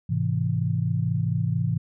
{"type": "chord", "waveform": "sine", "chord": "Ab augmented", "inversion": "none", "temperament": "equal with one note detuned", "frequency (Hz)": [106.44, 130.81, 164.81], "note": ["Ab2", "C3", "E3"], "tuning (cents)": [43, 0, 0], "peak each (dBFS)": -26, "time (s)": [0.09, 1.78], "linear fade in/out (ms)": 10, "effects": []}